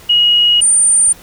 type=tone pair in turn; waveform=sine; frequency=2893 / 9022 Hz; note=F#7 / C#9; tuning=-40 / +29 cents; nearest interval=octave + minor sixth; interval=1969 cents; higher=second; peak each=-7 dBFS; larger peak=neither; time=0.09-0.61 / 0.61-1.13 s; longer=neither; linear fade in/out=10 ms; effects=pink hiss -39 dBFS RMS until 1.22 s